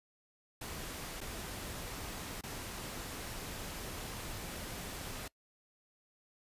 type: noise with dropouts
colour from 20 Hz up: pink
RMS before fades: -43 dBFS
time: 0.61-5.28 s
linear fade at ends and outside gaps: 5 ms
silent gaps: 1.206-1.212 / 2.411-2.435 s
effects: noise-tail reverb RT60 0.1 s tail -23 dB re dry + resampled to 32000 Hz